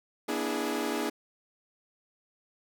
sawtooth chord, E dominant seventh, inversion second, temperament equal with one note detuned, 240.7 / 293.7 / 329.6 / 415.3 Hz, B3 / D4 / E4 / G#4, -44 / 0 / 0 / 0 cents, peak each -32 / -30 / -32 / -30 dBFS, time 0.28-1.1 s, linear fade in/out 10 ms, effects none

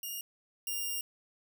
5% pulse tone pair in turn, 2835 / 2802 Hz, F7 / F7, +25 / +5 cents, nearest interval unison, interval 20 cents, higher first, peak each -28 / -24 dBFS, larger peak second, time 0.03-0.21 / 0.67-1.01 s, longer second, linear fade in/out 2 ms, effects none

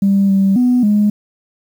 sine tone with pitch steps, 197.3 / 194.5 / 247.9 / 208.1 Hz, G3 / G3 / B3 / G#3, +11 / -13 / +7 / +4 cents, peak -8 dBFS, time 0.02-1.1 s, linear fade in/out 5 ms, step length 270 ms, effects tanh soft clip ceiling -5 dBFS + 7-bit

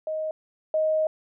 sine tone pair in turn, 626 / 626 Hz, D#5 / D#5, +10 / +10 cents, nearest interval unison, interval 0 cents, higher neither, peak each -26 / -20 dBFS, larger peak second, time 0.07-0.31 / 0.74-1.07 s, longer second, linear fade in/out 2 ms, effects none

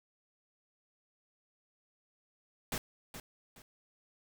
pink noise with echo, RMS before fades -36 dBFS, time 2.72-2.78 s, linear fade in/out 2 ms, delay 420 ms, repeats 2, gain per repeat -10 dB, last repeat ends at 3.62 s, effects none

